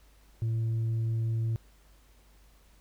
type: tone with tanh clipping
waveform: triangle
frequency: 113.2 Hz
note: A2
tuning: 50 cents sharp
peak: -27 dBFS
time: 0.42-1.56 s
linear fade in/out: 0 ms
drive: 7 dB
effects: added 50 Hz sine -57 dBFS peak until 2.8 s + pink hiss -64 dBFS RMS until 2.8 s